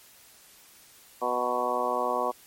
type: harmonic tone with a mistuned harmonic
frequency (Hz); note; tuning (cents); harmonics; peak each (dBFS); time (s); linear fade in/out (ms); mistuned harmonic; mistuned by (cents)
123.47; B2; 0; 2 / 3 / 4 / 5 / 6 / 7 / 8 / 9; -39 / -36 / -32 / -32 / -32 / -35 / -32 / -31; 1.21-2.32; 20; 7; +38
effects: white hiss -54 dBFS RMS until 2.46 s + MP3 64 kbps